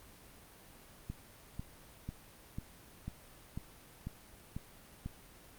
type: click train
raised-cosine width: 5 ms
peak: -27 dBFS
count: 9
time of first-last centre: 1.1-5.06 s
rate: 2.02 Hz
effects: pink hiss -57 dBFS RMS until 5.58 s + Opus 32 kbps